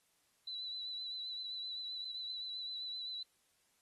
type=tone with vibrato; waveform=sine; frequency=3976 Hz; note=B7; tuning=11 cents sharp; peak=-40 dBFS; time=0.47-3.23 s; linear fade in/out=5 ms; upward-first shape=triangle; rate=7.7 Hz; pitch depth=39 cents each way; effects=white hiss -75 dBFS RMS until 3.81 s + AAC 32 kbps